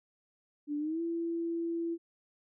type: tone with pitch glide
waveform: sine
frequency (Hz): 293.7 to 335.4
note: D4 to E4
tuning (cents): 0 to +30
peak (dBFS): -31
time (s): 0.67-1.98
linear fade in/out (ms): 50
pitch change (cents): +230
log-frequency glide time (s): 0.78-1.01
effects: none